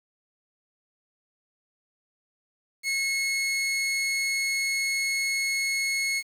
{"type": "tone", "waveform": "sawtooth", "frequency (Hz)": 2179, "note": "C#7", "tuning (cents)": -30, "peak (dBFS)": -21, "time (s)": [2.83, 6.23], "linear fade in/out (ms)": 50, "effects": ["low-pass 11000 Hz 12 dB/octave", "8-bit"]}